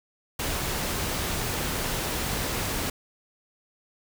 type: noise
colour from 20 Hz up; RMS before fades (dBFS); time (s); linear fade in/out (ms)
pink; -29; 0.39-2.9; 5
effects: none